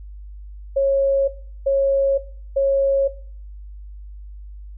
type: tone bursts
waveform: sine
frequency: 548 Hz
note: C#5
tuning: 20 cents flat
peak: -14 dBFS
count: 3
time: 0.76-3.08 s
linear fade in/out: 10 ms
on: 520 ms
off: 380 ms
effects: noise-tail reverb RT60 0.5 s tail -18 dB re dry + added 50 Hz sine -34 dBFS peak until 4.77 s